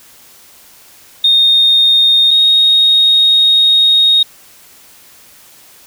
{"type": "tone pair in turn", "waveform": "sine", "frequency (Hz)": [3687, 3732], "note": ["A#7", "A#7"], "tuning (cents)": [-20, 1], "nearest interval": "unison", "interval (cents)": 21, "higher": "second", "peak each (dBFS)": -5, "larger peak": "neither", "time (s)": [[1.24, 2.31], [2.31, 4.23]], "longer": "second", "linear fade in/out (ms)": 5, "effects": ["tanh soft clip ceiling -1 dBFS", "white hiss -42 dBFS RMS until 5.86 s"]}